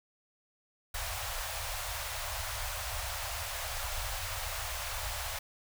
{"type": "band-stop noise", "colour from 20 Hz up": "pink", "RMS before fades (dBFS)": -37, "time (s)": [0.94, 5.39], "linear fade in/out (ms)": 5, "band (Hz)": [100, 570], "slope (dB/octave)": 48, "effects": []}